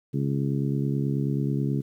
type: harmonic tone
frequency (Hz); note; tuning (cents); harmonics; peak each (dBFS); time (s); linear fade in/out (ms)
69.3; C#2; 0; 2 / 3 / 4 / 5 / 6; -25 / -30 / -31 / -35 / -37; 0.13-1.82; 20
effects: 10-bit